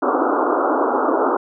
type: band-pass noise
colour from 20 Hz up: pink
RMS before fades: -18 dBFS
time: 0.02-1.37 s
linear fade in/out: 5 ms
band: 260 to 1400 Hz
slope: 96 dB/octave
effects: none